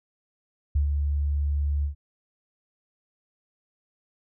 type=tone with ADSR envelope; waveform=sine; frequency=72.2 Hz; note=D2; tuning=29 cents flat; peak=-18 dBFS; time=0.75-1.95 s; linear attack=8 ms; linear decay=110 ms; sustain=-4 dB; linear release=110 ms; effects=none